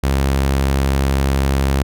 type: tone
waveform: sawtooth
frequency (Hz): 68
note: C#2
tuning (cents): -33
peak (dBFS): -10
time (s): 0.03-1.83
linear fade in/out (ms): 10
effects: none